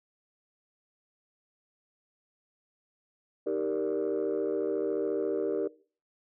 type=chord; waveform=sine; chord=Eb major seventh; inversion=none; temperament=equal; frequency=311.1 / 392 / 466.2 / 587.3 Hz; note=Eb4 / G4 / Bb4 / D5; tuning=0 / 0 / 0 / 0 cents; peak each=-34 / -30 / -30 / -35 dBFS; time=3.46-5.68 s; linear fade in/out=10 ms; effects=noise-tail reverb RT60 0.4 s tail -20 dB re dry + tanh soft clip ceiling -22 dBFS